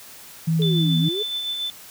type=tone; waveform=sine; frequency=162.5 Hz; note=E3; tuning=24 cents flat; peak=-17 dBFS; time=0.47-1.09 s; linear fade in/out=10 ms
type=linear two-way sweep; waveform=sine; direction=down then up; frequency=439.7 to 234.3 to 439.7 Hz; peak=-25 dBFS; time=0.59-1.23 s; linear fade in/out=10 ms; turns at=0.98 s
type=tone with tremolo; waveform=sine; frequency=3520 Hz; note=A7; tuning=in tune; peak=-23 dBFS; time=0.62-1.7 s; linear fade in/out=0 ms; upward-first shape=sine; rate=7.1 Hz; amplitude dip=35%
effects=white hiss -43 dBFS RMS until 1.9 s + high-pass 60 Hz 12 dB/octave